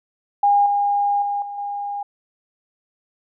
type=tone with level steps; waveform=sine; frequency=812 Hz; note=G#5; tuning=39 cents flat; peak=-12 / -16 / -20 / -28 / -24 dBFS; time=0.43-2.03 s; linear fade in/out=5 ms; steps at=0.66 / 1.22 / 1.42 / 1.58 s; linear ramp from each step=2 ms; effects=none